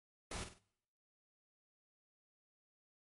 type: noise with echo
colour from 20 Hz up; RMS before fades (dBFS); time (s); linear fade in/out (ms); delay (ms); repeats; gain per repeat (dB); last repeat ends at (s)
pink; -44; 0.31-0.44; 5; 49; 3; -8; 0.587
effects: noise-tail reverb RT60 0.8 s tail -25 dB re dry + MP3 48 kbps